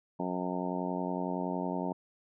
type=harmonic tone; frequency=90.8 Hz; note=F#2; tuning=32 cents flat; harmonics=2 / 3 / 4 / 5 / 6 / 7 / 8 / 9 / 10; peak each=-36 / -37 / -40 / -43 / -44 / -40 / -44 / -44 / -40 dBFS; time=0.19-1.93 s; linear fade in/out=10 ms; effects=none